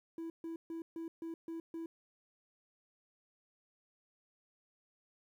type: tone bursts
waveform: triangle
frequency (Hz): 329.6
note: E4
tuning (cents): 0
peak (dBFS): -37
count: 7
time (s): 0.18-1.86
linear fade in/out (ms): 2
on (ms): 120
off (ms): 140
effects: tanh soft clip ceiling -33 dBFS + 12-bit